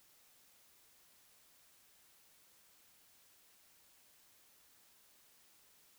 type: silence
effects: white hiss -67 dBFS RMS until 5.98 s